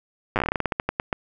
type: slowing click train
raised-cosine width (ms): 0.5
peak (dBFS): -7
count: 18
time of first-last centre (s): 0.36-1.128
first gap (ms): 8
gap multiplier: 1.19
effects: none